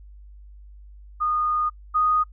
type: tone pair in turn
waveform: sine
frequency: 1228 / 1240.8 Hz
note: D#6 / D#6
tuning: -23 / -5 cents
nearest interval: unison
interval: 18 cents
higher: second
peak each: -20 / -17 dBFS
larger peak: second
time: 1.2-1.7 / 1.94-2.24 s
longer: first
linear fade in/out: 20 ms
effects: noise-tail reverb RT60 0.1 s tail -26 dB re dry + added 50 Hz sine -42 dBFS peak until 2.32 s